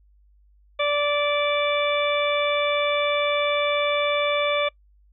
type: harmonic tone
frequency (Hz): 583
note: D5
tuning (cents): -13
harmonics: 1 / 2 / 3 / 4 / 5 / 6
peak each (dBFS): -22 / -27 / -36 / -27 / -39 / -29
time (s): 0.79-4.69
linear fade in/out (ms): 10
effects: noise-tail reverb RT60 0.1 s tail -24 dB re dry + added 50 Hz sine -54 dBFS peak until 5.12 s